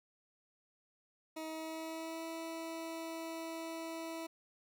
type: tone with pitch glide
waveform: 20% pulse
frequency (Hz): 317.5 to 327.2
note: D#4 to E4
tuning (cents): +35 to -13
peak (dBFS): -36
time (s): 1.36-4.27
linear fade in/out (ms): 10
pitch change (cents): +52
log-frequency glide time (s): 1.47-2.25
effects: none